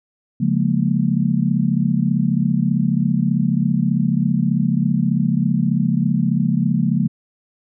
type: chord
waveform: sine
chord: Bb minor seventh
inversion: first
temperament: just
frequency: 139.85 / 174.81 / 209.8 / 233.1 Hz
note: Db3 / F3 / Ab3 / Bb3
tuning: +16 / +2 / +18 / 0 cents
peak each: -21 / -19 / -21 / -21 dBFS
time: 0.4-7.08 s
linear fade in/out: 10 ms
effects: none